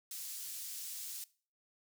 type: high-pass noise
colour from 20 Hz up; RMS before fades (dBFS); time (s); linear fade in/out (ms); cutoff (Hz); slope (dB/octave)
pink; -44; 0.11-1.24; 2; 6200; 12
effects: noise-tail reverb RT60 0.4 s tail -20 dB re dry